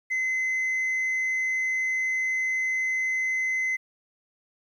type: tone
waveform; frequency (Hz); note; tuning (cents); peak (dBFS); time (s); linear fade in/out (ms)
sine; 2048; C7; -38; -21; 0.1-3.77; 20
effects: tanh soft clip ceiling -23 dBFS + 10-bit